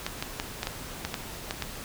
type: clicks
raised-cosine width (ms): 0.2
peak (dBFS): -12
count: 9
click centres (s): 0.065 / 0.225 / 0.399 / 0.631 / 0.671 / 1.05 / 1.142 / 1.509 / 1.623
effects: pink hiss -40 dBFS RMS until 1.84 s